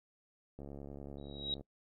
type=click train; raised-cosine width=2 ms; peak=-34 dBFS; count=73; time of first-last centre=0.59-1.61 s; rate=70.6 Hz
type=tone with exponential growth; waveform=sine; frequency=3831 Hz; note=A#7; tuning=47 cents sharp; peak=-31 dBFS; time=1.18-1.54 s; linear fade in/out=1 ms; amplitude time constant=78 ms
effects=noise-tail reverb RT60 0.1 s tail -23 dB re dry